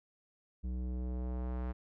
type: tone with low-pass filter sweep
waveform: square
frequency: 62.1 Hz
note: B1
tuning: 10 cents sharp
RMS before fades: -37 dBFS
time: 0.63-1.73 s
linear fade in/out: 20 ms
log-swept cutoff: 220 to 1500 Hz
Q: 0.85
effects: none